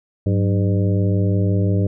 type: harmonic tone with a mistuned harmonic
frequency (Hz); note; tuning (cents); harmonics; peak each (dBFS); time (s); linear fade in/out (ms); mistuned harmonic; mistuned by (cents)
100.4; G2; +42; 1 / 2 / 3 / 4 / 5 / 6; -16 / -22 / -26 / -28 / -30 / -32; 0.26-1.87; 5; 2; -130
effects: none